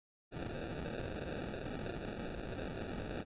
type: noise with sample-and-hold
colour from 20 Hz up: white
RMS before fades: -42 dBFS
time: 0.31-3.25 s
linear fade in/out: 50 ms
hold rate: 1050 Hz
effects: resampled to 8000 Hz